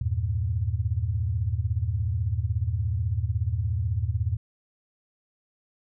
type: tone cluster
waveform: sine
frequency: 79.9 / 97.5 / 113.9 Hz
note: D#2 / G2 / A#2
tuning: +47 / -9 / -40 cents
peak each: -28 dBFS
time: 0.01-4.37 s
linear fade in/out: 5 ms
effects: none